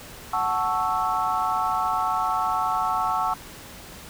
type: chord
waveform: sine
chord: F# minor seventh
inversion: none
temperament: equal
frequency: 740 / 880 / 1108.7 / 1318.5 Hz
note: F#5 / A5 / C#6 / E6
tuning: 0 / 0 / 0 / 0 cents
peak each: -27 dBFS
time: 0.33-3.34 s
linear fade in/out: 5 ms
effects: pink hiss -42 dBFS RMS until 4.09 s